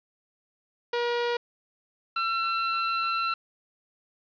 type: tone pair in turn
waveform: sawtooth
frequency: 477.9 / 1348.3 Hz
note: A#4 / E6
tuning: +43 / +39 cents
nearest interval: octave + tritone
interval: 1796 cents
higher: second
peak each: -21 dBFS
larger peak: neither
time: 0.93-1.37 / 2.16-3.34 s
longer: second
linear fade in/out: 5 ms
effects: resampled to 11025 Hz + 8-bit